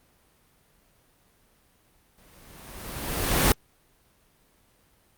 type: noise with exponential growth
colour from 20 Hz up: pink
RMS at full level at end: -18 dBFS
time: 2.18-3.52 s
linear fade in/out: 2 ms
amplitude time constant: 290 ms
effects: pink hiss -63 dBFS RMS until 5.17 s + Opus 32 kbps